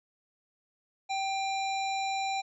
harmonic tone with a mistuned harmonic, 795 Hz, G5, 24 cents sharp, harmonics 1 / 3 / 5 / 7 / 9, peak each -30 / -37 / -39 / -50 / -45 dBFS, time 1.09-2.42 s, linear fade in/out 20 ms, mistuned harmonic 1, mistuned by -40 cents, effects none

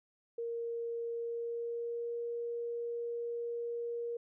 sine tone with pitch glide, 466.2 to 471.1 Hz, A#4 to A#4, 0 to +18 cents, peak -35 dBFS, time 0.38-4.17 s, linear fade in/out 5 ms, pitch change +18 cents, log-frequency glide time 1.13-2.17 s, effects none

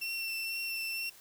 30% pulse tone with vibrato, 2701 Hz, E7, 42 cents sharp, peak -31 dBFS, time 0.01-1.1 s, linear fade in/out 10 ms, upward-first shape triangle, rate 2.1 Hz, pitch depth 18 cents each way, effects white hiss -56 dBFS RMS until 1.2 s

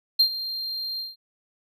triangle tone with ADSR envelope, 4186 Hz, C8, in tune, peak -12 dBFS, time 0.19-1.16 s, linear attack 10 ms, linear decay 85 ms, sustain -15 dB, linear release 170 ms, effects none

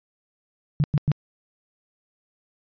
sine tone bursts, 146.83 Hz, D3, in tune, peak -16 dBFS, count 3, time 0.8-1.117 s, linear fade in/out 0 ms, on 39 ms, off 100 ms, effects resampled to 11025 Hz

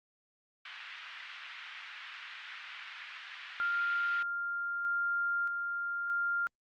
pink band-pass noise, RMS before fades -47 dBFS, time 0.65-4.23 s, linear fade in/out 5 ms, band 1400 to 3200 Hz, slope 24 dB/octave
sine tone with tremolo, 1396.9 Hz, F6, in tune, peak -29 dBFS, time 3.6-6.47 s, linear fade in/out 0 ms, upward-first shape square, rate 0.8 Hz, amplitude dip 35%
effects Opus 48 kbps

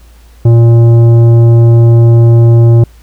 sine tone with tanh clipping, 116.54 Hz, A#2, in tune, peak -3 dBFS, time 0.45-2.84 s, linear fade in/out 5 ms, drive 11 dB, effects added 57 Hz sine -35 dBFS peak until 3.02 s + pink hiss -46 dBFS RMS until 3.02 s

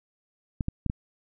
clicks, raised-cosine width 5 ms, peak -15 dBFS, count 4, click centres 0.608 / 0.684 / 0.863 / 0.899 s, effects none

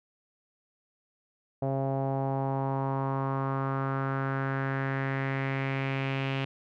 sawtooth tone with low-pass filter sweep, 135.3 Hz, C#3, 42 cents flat, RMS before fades -30 dBFS, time 1.62-6.45 s, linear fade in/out 5 ms, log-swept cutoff 660 to 2800 Hz, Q 3.4, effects none

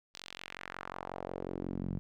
sawtooth tone with band-pass filter sweep, 45.55 Hz, F#1, 26 cents flat, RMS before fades -41 dBFS, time 0.14-1.99 s, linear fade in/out 0 ms, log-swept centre 4600 to 160 Hz, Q 1.7, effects none

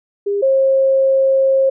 sine tone pair in turn, 403.6 / 536.1 Hz, G#4 / C5, -49 / +42 cents, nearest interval perfect fourth, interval 491 cents, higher second, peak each -15 / -10 dBFS, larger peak second, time 0.26-0.42 / 0.42-1.7 s, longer second, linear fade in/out 10 ms, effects none

